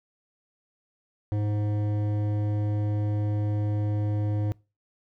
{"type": "tone with hard clipping", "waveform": "sine", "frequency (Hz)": 104.5, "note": "G#2", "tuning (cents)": 11, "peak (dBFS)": -26, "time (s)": [1.32, 4.52], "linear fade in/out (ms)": 0, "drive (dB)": 12, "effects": ["noise-tail reverb RT60 0.3 s tail -24 dB re dry"]}